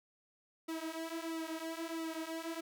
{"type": "tone with flanger", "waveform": "sawtooth", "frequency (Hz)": 325.7, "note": "E4", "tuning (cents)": -21, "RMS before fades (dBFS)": -41, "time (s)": [0.68, 2.61], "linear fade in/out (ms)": 10, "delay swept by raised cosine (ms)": [1.2, 7], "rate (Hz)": 1.5, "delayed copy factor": -0.85, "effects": []}